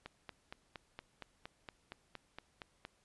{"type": "click train", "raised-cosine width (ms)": 0.3, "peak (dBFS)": -29, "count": 13, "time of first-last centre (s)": [0.06, 2.851], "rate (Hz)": 4.3, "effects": ["pink hiss -73 dBFS RMS until 3.04 s", "resampled to 24000 Hz"]}